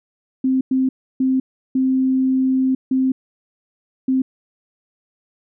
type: tone bursts at uneven times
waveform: sine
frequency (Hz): 261.6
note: C4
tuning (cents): 0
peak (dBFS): -14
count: 6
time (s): 0.44-0.61 / 0.71-0.89 / 1.2-1.4 / 1.75-2.75 / 2.91-3.12 / 4.08-4.22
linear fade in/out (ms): 5
effects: none